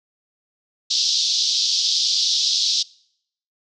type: band-pass noise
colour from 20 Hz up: white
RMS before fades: -20 dBFS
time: 0.9-2.83 s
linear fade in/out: 10 ms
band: 3500 to 5600 Hz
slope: 48 dB/octave
effects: noise-tail reverb RT60 0.7 s tail -24 dB re dry